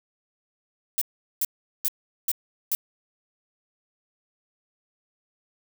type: noise bursts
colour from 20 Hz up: violet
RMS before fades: -24 dBFS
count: 5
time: 0.98-2.75 s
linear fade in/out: 0 ms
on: 34 ms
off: 400 ms
effects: none